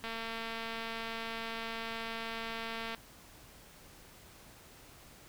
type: click train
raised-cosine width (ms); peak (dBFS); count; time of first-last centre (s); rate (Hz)
0.3; -24; 661; 0.04-2.947; 227
effects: pink hiss -56 dBFS RMS until 5.28 s